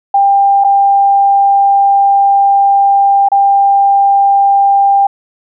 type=tone with dropouts; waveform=sine; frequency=795 Hz; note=G5; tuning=24 cents sharp; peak=-5 dBFS; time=0.14-5.07 s; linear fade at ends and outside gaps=5 ms; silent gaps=0.64-0.645 / 3.287-3.317 s; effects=none